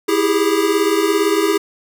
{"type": "tone cluster", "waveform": "square", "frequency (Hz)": [328.3, 396.6, 414.2], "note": ["E4", "G4", "G#4"], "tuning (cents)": [-7, 20, -5], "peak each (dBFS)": -19, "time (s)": [0.08, 1.58], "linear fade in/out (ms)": 10, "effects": []}